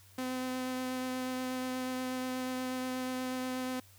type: tone with vibrato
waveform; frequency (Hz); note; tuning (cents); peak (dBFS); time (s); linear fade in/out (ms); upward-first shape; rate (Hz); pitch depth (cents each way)
sawtooth; 255.8; C4; -39; -30; 0.18-3.8; 5; triangle; 8.3; 12
effects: added 95 Hz sine -59 dBFS peak until 3.98 s + white hiss -61 dBFS RMS until 3.98 s